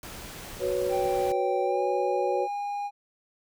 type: noise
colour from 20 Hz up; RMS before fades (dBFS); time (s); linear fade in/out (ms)
pink; -41; 0.03-1.32; 2
type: chord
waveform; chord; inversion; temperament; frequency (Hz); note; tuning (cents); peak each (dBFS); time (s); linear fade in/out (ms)
sine; F# suspended fourth; none; just; 370 / 493.3 / 555; F#4 / B4 / C#5; 0 / -2 / +2; -29; 0.59-2.48; 50
type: tone with pitch glide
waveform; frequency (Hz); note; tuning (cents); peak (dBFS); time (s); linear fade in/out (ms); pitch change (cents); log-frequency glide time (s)
triangle; 784 to 814.5; G5 to G#5; 0 to -34; -27; 0.89-2.91; 50; +66; 1.63-1.82
effects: none